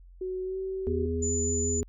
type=tone with pitch glide; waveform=sine; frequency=371.2 to 380.5 Hz; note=F#4 to F#4; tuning=+6 to +48 cents; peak=-30 dBFS; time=0.21-1.06 s; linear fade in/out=5 ms; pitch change=+42 cents; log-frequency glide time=0.43-0.58 s
type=harmonic tone; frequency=82.41 Hz; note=E2; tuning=in tune; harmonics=1 / 3 / 5; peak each=-30 / -33 / -31 dBFS; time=0.87-1.83 s; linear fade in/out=0 ms
type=tone; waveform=sine; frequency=7000 Hz; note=A8; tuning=10 cents flat; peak=-29 dBFS; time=1.22-1.81 s; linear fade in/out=10 ms
effects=added 44 Hz sine -48 dBFS peak until 1.88 s